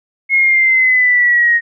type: linear sweep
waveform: sine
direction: down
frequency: 2170 to 1864.7 Hz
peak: -8 dBFS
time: 0.29-1.61 s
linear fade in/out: 50 ms
effects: none